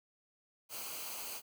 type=noise with comb filter; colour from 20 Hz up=white; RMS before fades=-43 dBFS; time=0.69-1.42 s; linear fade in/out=50 ms; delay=0.55 ms; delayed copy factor=-0.6; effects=none